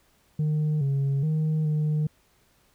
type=tone with pitch steps; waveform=sine; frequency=152.6 / 138.1 / 155.9 / 152.4 Hz; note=D#3 / C#3 / D#3 / D#3; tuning=-33 / -6 / +4 / -36 cents; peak=-19 dBFS; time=0.39-2.07 s; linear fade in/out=5 ms; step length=420 ms; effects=tanh soft clip ceiling -21 dBFS + pink hiss -64 dBFS RMS until 2.74 s